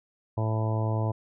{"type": "harmonic tone", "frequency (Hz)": 110, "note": "A2", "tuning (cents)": 0, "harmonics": [1, 2, 3, 4, 5, 6, 7, 8, 9], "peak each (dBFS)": [-25, -38, -37, -39, -38, -37, -43, -39, -40], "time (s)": [0.37, 1.12], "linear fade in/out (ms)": 10, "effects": []}